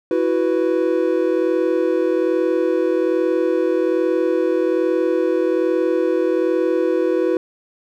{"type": "chord", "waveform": "triangle", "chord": "E suspended second", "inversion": "none", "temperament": "just", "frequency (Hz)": [329.6, 370.8, 494.4], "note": ["E4", "F#4", "B4"], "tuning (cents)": [0, 4, 2], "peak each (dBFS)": -18, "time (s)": [0.11, 7.37], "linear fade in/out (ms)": 2, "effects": []}